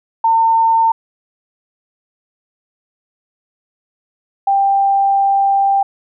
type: tone pair in turn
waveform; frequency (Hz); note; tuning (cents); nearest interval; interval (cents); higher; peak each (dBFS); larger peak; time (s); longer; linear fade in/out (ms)
sine; 905 / 789.6; A5 / G5; +48 / +12; major second; 236; first; -9 / -10; first; 0.24-0.92 / 4.47-5.83; second; 5
effects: none